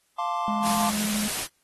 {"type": "chord", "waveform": "triangle", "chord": "D minor seventh", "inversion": "first", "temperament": "equal", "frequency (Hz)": [698.5, 880, 1046.5, 1174.7], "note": ["F5", "A5", "C6", "D6"], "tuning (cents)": [0, 0, 0, 0], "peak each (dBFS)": -29, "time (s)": [0.18, 0.9], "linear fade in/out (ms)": 10}
{"type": "tone", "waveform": "triangle", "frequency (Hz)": 210.1, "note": "G#3", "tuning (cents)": 20, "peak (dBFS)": -25, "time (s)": [0.48, 1.28], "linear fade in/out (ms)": 0}
{"type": "noise", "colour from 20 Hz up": "white", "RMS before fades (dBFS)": -29, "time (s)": [0.62, 1.48], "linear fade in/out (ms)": 50}
{"effects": ["white hiss -68 dBFS RMS until 1.63 s", "AAC 32 kbps"]}